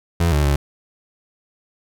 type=tone with pitch steps; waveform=30% pulse; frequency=84.5 / 73.5 / 71.2 Hz; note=E2 / D2 / C#2; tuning=+43 / +2 / +47 cents; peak=-12 dBFS; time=0.2-0.56 s; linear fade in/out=5 ms; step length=120 ms; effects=none